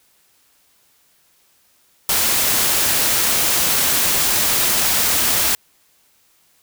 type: noise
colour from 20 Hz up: white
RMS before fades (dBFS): -17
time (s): 2.09-5.55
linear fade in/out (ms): 2
effects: white hiss -58 dBFS RMS until 6.62 s